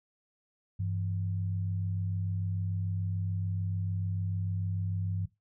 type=tone pair together; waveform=sine; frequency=98 / 164.81 Hz; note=G2 / E3; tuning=0 / 0 cents; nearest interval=major sixth; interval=900 cents; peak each=-30 / -39 dBFS; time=0.79-5.26 s; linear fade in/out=10 ms; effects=noise-tail reverb RT60 0.2 s tail -17 dB re dry